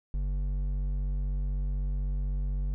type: tone with hard clipping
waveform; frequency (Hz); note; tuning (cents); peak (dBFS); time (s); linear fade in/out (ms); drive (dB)
sine; 48; G1; -36; -29; 0.14-2.74; 0; 7
effects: none